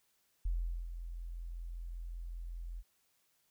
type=tone with ADSR envelope; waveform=sine; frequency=42.6 Hz; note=F1; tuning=42 cents flat; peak=-30 dBFS; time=0.45-2.83 s; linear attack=7 ms; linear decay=410 ms; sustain=-10 dB; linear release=42 ms; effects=white hiss -75 dBFS RMS until 3.5 s